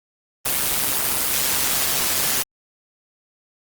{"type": "noise with amplitude modulation", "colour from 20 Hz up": "white", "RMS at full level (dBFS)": -18, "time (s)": [0.45, 2.43], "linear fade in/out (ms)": 10, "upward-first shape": "sine", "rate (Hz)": 135, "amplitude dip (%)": 60, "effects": ["Opus 24 kbps"]}